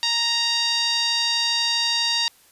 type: tone with low-pass filter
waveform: 5% pulse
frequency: 932.3 Hz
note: A#5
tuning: in tune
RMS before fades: -22 dBFS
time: 0.03-2.28 s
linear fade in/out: 0 ms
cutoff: 4400 Hz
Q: 3.3
effects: white hiss -55 dBFS RMS until 2.51 s + resampled to 32000 Hz